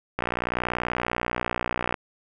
click train, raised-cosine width 0.5 ms, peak -10 dBFS, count 107, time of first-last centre 0.19-1.942 s, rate 60.5 Hz, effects none

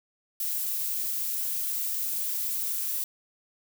violet noise, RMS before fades -30 dBFS, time 0.4-3.04 s, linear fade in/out 2 ms, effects none

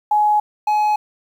sine / triangle tone pair in turn, 841 / 844.9 Hz, G#5 / G#5, +22 / +30 cents, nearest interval unison, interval 8 cents, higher second, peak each -12 dBFS, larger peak neither, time 0.11-0.4 / 0.67-0.96 s, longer neither, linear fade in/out 5 ms, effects 8-bit

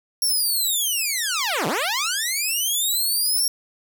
10% pulse linear two-way sweep, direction down then up, 5588 to 136.2 to 5588 Hz, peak -13 dBFS, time 0.22-3.48 s, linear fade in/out 2 ms, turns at 1.67 s, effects none

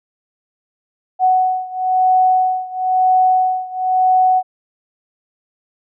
sine beating tone pair, 743 / 744 Hz, F#5 / F#5, +7 / +9 cents, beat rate 1 Hz, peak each -14 / -16 dBFS, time 1.19-4.43 s, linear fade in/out 50 ms, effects none

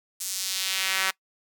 sawtooth tone with high-pass filter sweep, 190.2 Hz, F#3, 48 cents sharp, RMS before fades -28 dBFS, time 0.2-1.11 s, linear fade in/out 10 ms, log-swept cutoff 7400 to 1500 Hz, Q 1.2, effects noise-tail reverb RT60 0.1 s tail -22 dB re dry

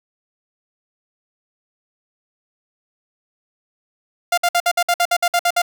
sawtooth tone bursts, 698.5 Hz, F5, in tune, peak -10 dBFS, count 12, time 4.32-5.619 s, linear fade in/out 5 ms, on 56 ms, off 57 ms, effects none

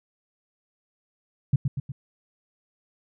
sine tone with echo, 135.9 Hz, C#3, 34 cents flat, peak -15 dBFS, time 1.53-1.56 s, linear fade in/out 5 ms, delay 120 ms, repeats 3, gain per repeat -5 dB, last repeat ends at 1.92 s, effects none

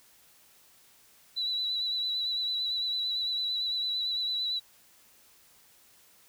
sine tone with vibrato, 3951 Hz, B7, in tune, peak -28 dBFS, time 1.36-4.6 s, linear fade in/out 20 ms, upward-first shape sine, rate 8.9 Hz, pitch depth 29 cents each way, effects white hiss -60 dBFS RMS until 6.28 s

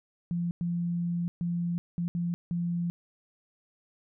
sine tone bursts at uneven times, 172.5 Hz, F3, 21 cents flat, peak -27 dBFS, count 6, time 0.31-0.51 / 0.61-1.28 / 1.41-1.78 / 1.98-2.08 / 2.15-2.34 / 2.51-2.9 s, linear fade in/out 0 ms, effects none

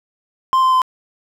triangle tone with pitch steps, 1046.5 / 1037.5 / 1028.5 Hz, C6 / C6 / C6, 0 / -15 / -30 cents, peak -9 dBFS, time 0.53-0.818 s, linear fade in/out 0 ms, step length 96 ms, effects none

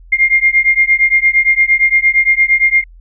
sine beating tone pair, 2114 / 2122.7 Hz, C7 / C7, +17 / +24 cents, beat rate 8.7 Hz, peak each -11 dBFS, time 0.12-2.84 s, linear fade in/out 10 ms, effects added 42 Hz sine -36 dBFS peak until 3 s

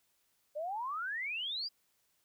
sine exponential sweep, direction up, 575 to 4978 Hz, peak -35 dBFS, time 0.55-1.69 s, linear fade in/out 20 ms, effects white hiss -75 dBFS RMS until 2.24 s

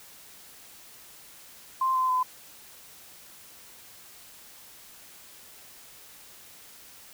sine tone with pitch steps, 1046.5 / 1030.9 / 1015.5 Hz, C6 / C6 / B5, 0 / -26 / +48 cents, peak -22 dBFS, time 1.81-2.23 s, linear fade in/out 5 ms, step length 140 ms, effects white hiss -50 dBFS RMS until 7.13 s

